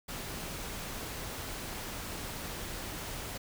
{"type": "noise", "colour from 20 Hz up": "pink", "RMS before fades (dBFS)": -40, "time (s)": [0.08, 3.38], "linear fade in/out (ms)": 10, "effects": []}